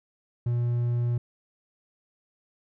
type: tone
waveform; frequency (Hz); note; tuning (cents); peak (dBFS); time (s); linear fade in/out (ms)
triangle; 120; B2; -49; -21; 0.46-1.18; 5
effects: none